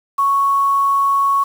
sine tone with quantisation, 1108.7 Hz, C#6, in tune, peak -12 dBFS, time 0.18-1.44 s, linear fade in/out 10 ms, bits 6, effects none

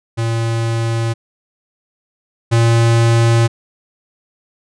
square tone pair in turn, 114.8 / 115.87 Hz, A#2 / A#2, -26 / -10 cents, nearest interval unison, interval 16 cents, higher second, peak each -16 / -10 dBFS, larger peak second, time 0.17-1.14 / 2.51-3.48 s, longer neither, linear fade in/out 20 ms, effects resampled to 22050 Hz

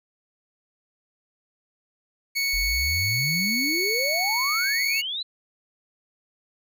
25% pulse tone, 2217 Hz, C#7, in tune, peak -19 dBFS, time 2.35-5.02 s, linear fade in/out 20 ms
sine exponential sweep, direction up, 41.58 to 4116 Hz, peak -27 dBFS, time 2.53-5.23 s, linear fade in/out 10 ms
effects none

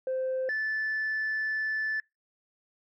sine tone pair in turn, 520 / 1749.1 Hz, C5 / A6, -11 / -11 cents, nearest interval octave + major sixth, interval 2100 cents, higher second, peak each -26 dBFS, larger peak neither, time 0.07-0.49 / 0.49-2 s, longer second, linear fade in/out 2 ms, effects noise-tail reverb RT60 0.2 s tail -25 dB re dry + tanh soft clip ceiling -25 dBFS

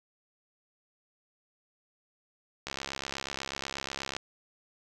click train, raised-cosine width 0.2 ms, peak -17 dBFS, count 103, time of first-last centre 2.67-4.166 s, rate 68.2 Hz, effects none

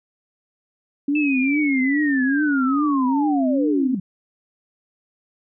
sine tone with vibrato, 278.2 Hz, C#4, 6 cents sharp, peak -17 dBFS, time 1.08-3.95 s, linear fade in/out 5 ms, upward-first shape triangle, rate 2.4 Hz, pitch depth 160 cents each way
sine linear sweep, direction down, 2647 to 172 Hz, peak -23 dBFS, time 1.15-4 s, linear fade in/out 5 ms
effects none

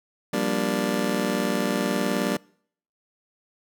25% pulse chord, G minor seventh, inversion third, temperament just, 176.4 / 196 / 235.2 / 294 Hz, F3 / G3 / Bb3 / D4, +18 / 0 / +16 / +2 cents, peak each -29 / -24 / -24 / -25 dBFS, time 0.33-2.37 s, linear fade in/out 5 ms, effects noise-tail reverb RT60 0.6 s tail -25 dB re dry

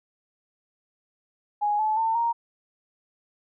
sine tone with pitch steps, 830.6 / 863.4 / 897.4 / 932.9 Hz, G#5 / A5 / A5 / A#5, 0 / -33 / +34 / +1 cents, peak -21 dBFS, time 1.61-2.33 s, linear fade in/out 20 ms, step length 180 ms, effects none

